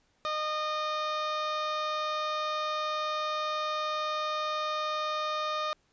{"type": "harmonic tone", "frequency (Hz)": 613, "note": "D#5", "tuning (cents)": -26, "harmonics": [1, 2, 3, 4, 5, 6, 7, 8, 9, 10], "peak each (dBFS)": [-35, -31, -45, -43, -49, -40, -48, -50, -52, -55], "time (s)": [0.25, 5.73], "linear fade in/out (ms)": 0, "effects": ["pink hiss -70 dBFS RMS until 5.92 s", "resampled to 16000 Hz"]}